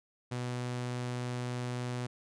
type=tone; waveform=sawtooth; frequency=123.47 Hz; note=B2; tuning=in tune; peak=-30 dBFS; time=0.31-2.07 s; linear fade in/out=10 ms; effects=resampled to 22050 Hz